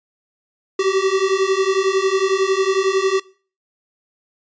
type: beating tone pair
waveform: square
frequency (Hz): 378.6 / 389.6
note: F#4 / G4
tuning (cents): +40 / -11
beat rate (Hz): 11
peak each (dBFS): -19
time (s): 0.79-3.2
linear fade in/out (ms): 5
effects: noise-tail reverb RT60 0.4 s tail -20 dB re dry + resampled to 16000 Hz